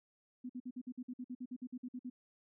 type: tone bursts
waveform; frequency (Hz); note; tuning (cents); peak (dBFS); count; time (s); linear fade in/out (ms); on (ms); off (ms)
sine; 250; B3; +21; -40; 16; 0.44-2.1; 10; 55; 52
effects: none